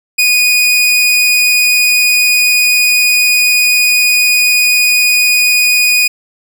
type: tone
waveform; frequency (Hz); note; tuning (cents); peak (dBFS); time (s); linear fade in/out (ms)
sawtooth; 2473; D#7; -11; -4; 0.18-6.08; 10
effects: none